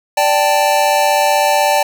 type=chord; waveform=square; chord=D suspended fourth; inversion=none; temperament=equal; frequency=587.3 / 784 / 880 Hz; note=D5 / G5 / A5; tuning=0 / 0 / 0 cents; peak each=-16 dBFS; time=0.17-1.83 s; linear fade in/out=5 ms; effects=7-bit